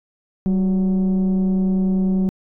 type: tone with frequency modulation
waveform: sine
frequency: 190.1 Hz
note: F#3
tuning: 47 cents sharp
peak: -13 dBFS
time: 0.46-2.29 s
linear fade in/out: 0 ms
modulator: 175 Hz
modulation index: 0.39
effects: tanh soft clip ceiling -14 dBFS